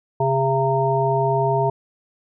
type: harmonic tone with a mistuned harmonic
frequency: 135 Hz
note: C#3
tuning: 45 cents flat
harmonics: 1 / 3 / 5 / 7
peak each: -22 / -22 / -22 / -22 dBFS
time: 0.2-1.7 s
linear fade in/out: 5 ms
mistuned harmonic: 7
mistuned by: -44 cents
effects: none